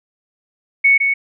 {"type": "tone with echo", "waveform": "sine", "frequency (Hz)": 2217, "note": "C#7", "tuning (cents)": 0, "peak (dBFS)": -8, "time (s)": [0.84, 0.98], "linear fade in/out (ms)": 10, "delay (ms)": 160, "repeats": 1, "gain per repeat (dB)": -5, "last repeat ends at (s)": 1.14, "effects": []}